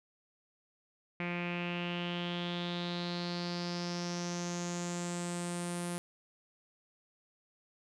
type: tone with low-pass filter sweep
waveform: sawtooth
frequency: 174.61 Hz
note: F3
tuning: in tune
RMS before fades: -37 dBFS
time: 1.2-5.98 s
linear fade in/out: 0 ms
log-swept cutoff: 2300 to 10000 Hz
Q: 5.7
effects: none